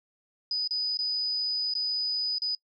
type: tone with dropouts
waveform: sine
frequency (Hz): 4978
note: D#8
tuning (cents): 0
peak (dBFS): -26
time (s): 0.51-2.55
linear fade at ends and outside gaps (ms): 2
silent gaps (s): 0.676-0.708 / 0.972-0.989 / 1.738-1.751 / 2.384-2.419
effects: noise-tail reverb RT60 0.1 s tail -26 dB re dry